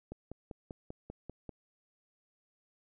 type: click train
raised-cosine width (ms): 2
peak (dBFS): -29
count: 8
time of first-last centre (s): 0.12-1.493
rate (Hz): 5.1
effects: none